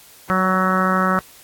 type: harmonic tone with a mistuned harmonic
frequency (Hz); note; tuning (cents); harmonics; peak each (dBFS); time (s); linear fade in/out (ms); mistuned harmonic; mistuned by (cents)
187; F#3; +19; 1 / 2 / 3 / 4 / 5 / 6 / 7 / 8 / 9 / 10; -20 / -29 / -25 / -29 / -30 / -23 / -20 / -26 / -31 / -31; 0.3-1.19; 0; 2; -24
effects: white hiss -46 dBFS RMS until 1.43 s + AAC 64 kbps